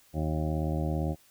harmonic tone with a mistuned harmonic, 77.78 Hz, D#2, in tune, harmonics 1 / 2 / 3 / 4 / 5 / 7 / 8 / 9 / 10, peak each -31 / -31 / -38 / -36 / -41 / -39 / -44 / -41 / -46 dBFS, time 0.13-1.16 s, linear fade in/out 50 ms, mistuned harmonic 10, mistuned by +22 cents, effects white hiss -61 dBFS RMS until 1.3 s

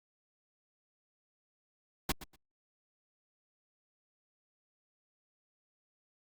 pink noise with echo, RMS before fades -30 dBFS, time 2.09-2.12 s, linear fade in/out 5 ms, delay 120 ms, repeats 2, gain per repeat -15 dB, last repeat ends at 2.36 s, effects Opus 48 kbps

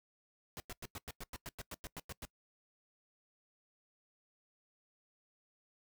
pink noise bursts, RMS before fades -45 dBFS, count 14, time 0.57-2.251 s, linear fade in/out 0 ms, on 30 ms, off 97 ms, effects noise-tail reverb RT60 0.1 s tail -22 dB re dry

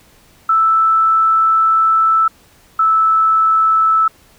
sine tone pair in turn, 1318.5 / 1311.4 Hz, E6 / E6, 0 / -9 cents, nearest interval unison, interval 9 cents, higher first, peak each -9 dBFS, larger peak neither, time 0.49-2.28 / 2.79-4.08 s, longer first, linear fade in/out 5 ms, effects pink hiss -49 dBFS RMS until 4.38 s

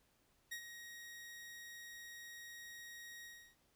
sawtooth tone with ADSR envelope, 1884 Hz, A#6, 18 cents sharp, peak -38 dBFS, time 0.51-3.56 s, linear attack 12 ms, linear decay 82 ms, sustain -9 dB, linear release 320 ms, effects pink hiss -75 dBFS RMS until 3.75 s

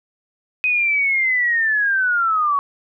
sine linear sweep, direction down, 2519 to 1108.7 Hz, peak -15 dBFS, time 0.64-2.59 s, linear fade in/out 0 ms, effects none

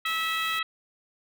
harmonic tone, 650 Hz, E5, 24 cents flat, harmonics 2 / 3 / 4 / 5 / 6, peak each -30 / -32 / -33 / -34 / -35 dBFS, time 0.05-0.63 s, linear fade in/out 5 ms
white noise, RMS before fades -42 dBFS, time 0.06-0.59 s, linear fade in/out 0 ms
effects none

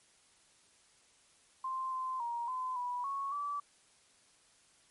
sine tone with pitch steps, 1046 / 1036 / 943 / 1023 / 981 / 1105 / 1155 Hz, C6 / C6 / A#5 / C6 / B5 / C#6 / D6, -1 / -17 / +20 / -39 / -12 / -6 / -29 cents, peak -34 dBFS, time 1.64-3.6 s, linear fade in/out 5 ms, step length 280 ms, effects white hiss -66 dBFS RMS until 4.9 s + MP3 48 kbps

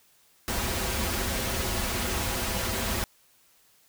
pink noise with comb filter, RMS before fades -29 dBFS, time 0.48-3.04 s, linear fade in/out 0 ms, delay 6.7 ms, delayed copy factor -0.75, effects white hiss -62 dBFS RMS until 3.88 s

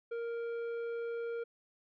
sine tone with tanh clipping, 466.2 Hz, A#4, in tune, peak -37 dBFS, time 0.11-1.44 s, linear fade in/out 10 ms, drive 9 dB, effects none

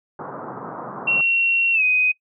white band-pass noise, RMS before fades -33 dBFS, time 0.19-1.21 s, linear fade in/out 2 ms, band 120 to 1300 Hz, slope 48 dB/octave
sine tone with pitch glide, 2732 to 2505 Hz, F7 to D#7, -39 to +11 cents, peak -15 dBFS, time 1.07-2.12 s, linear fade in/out 10 ms, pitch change -150 cents, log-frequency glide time 1.73-1.83 s
effects noise-tail reverb RT60 0.1 s tail -21 dB re dry

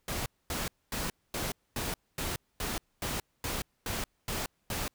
pink noise bursts, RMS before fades -34 dBFS, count 12, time 0.08-4.88 s, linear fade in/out 2 ms, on 180 ms, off 240 ms, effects pink hiss -75 dBFS RMS until 4.94 s

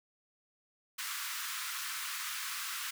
pink high-pass noise, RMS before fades -39 dBFS, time 0.98-2.91 s, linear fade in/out 10 ms, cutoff 1100 Hz, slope 48 dB/octave, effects none

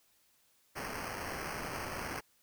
violet noise with sample-and-hold, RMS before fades -40 dBFS, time 0.75-2.21 s, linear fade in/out 20 ms, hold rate 3675 Hz, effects white hiss -70 dBFS RMS until 2.42 s

